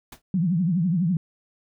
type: noise with exponential decay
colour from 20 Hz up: pink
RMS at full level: -35 dBFS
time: 0.12-0.22 s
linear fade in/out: 5 ms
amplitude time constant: 20 ms
type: tone with vibrato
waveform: sine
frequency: 174.61 Hz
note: F3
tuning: in tune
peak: -19 dBFS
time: 0.34-1.17 s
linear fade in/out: 2 ms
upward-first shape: triangle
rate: 12 Hz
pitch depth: 220 cents each way
effects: none